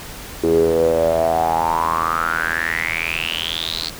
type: tone with band-pass filter sweep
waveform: sawtooth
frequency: 82.1 Hz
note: E2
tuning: 6 cents flat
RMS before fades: -19 dBFS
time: 0.43-3.9 s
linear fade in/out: 10 ms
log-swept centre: 370 to 4400 Hz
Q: 9.3
effects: pink hiss -34 dBFS RMS until 3.99 s